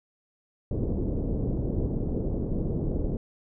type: low-pass noise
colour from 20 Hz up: pink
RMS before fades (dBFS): -28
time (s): 0.71-3.17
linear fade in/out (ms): 2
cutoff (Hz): 460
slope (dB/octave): 24
effects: none